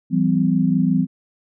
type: tone cluster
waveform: sine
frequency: 167.4 / 193 / 255.6 Hz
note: E3 / G3 / C4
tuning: +27 / -27 / -40 cents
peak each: -19 dBFS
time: 0.1-1.07 s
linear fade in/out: 50 ms
effects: none